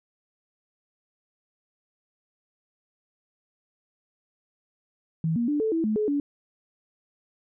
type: tone with pitch steps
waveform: sine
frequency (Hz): 161.6 / 236.1 / 294.4 / 439.7 / 327.3 / 215.6 / 425.1 / 286.7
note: E3 / A#3 / D4 / A4 / E4 / A3 / G#4 / D4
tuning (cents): -34 / +22 / +4 / -1 / -12 / -35 / +40 / -42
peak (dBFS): -22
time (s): 5.24-6.2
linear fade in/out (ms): 2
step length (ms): 120
effects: none